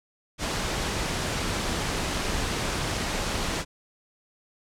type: noise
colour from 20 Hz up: pink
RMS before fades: -28 dBFS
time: 0.38-3.65 s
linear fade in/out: 50 ms
effects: low-pass 8000 Hz 12 dB/octave